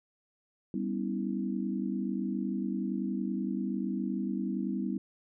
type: chord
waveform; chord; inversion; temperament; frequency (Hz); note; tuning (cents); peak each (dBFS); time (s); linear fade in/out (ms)
sine; C# half-diminished seventh; second; equal with one note detuned; 196 / 246.9 / 277.2 / 324.5; G3 / B3 / C#4 / E4; 0 / 0 / 0 / -27; -33 / -35 / -39 / -37; 0.74-4.98; 2
effects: none